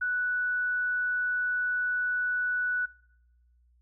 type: tone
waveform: sine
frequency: 1480 Hz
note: F#6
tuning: in tune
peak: -26 dBFS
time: 0.01-2.86 s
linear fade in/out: 10 ms
effects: noise-tail reverb RT60 0.9 s tail -24 dB re dry + added 60 Hz sine -61 dBFS peak until 3.81 s